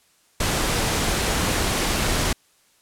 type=noise; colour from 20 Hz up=pink; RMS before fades=-22 dBFS; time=0.4-2.33 s; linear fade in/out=5 ms; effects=white hiss -60 dBFS RMS until 2.81 s + low-pass 11000 Hz 12 dB/octave